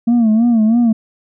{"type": "tone with vibrato", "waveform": "sine", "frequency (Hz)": 227.5, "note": "A#3", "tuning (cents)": -42, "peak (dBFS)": -6, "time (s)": [0.07, 0.93], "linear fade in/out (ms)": 10, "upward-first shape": "sine", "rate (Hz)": 3.1, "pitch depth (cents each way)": 100, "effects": ["tanh soft clip ceiling -8 dBFS"]}